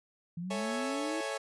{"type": "linear sweep", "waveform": "sine", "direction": "up", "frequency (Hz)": [165, 329.6], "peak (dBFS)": -35, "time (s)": [0.37, 1.21], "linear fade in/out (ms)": 5}
{"type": "chord", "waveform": "sawtooth", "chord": "A major seventh", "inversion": "none", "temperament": "equal", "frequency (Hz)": [440, 554.4, 659.3, 830.6], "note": ["A4", "C#5", "E5", "G#5"], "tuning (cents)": [0, 0, 0, 0], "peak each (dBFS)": [-36, -33, -37, -38], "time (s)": [0.5, 1.38], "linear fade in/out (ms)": 10}
{"effects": ["resampled to 24000 Hz"]}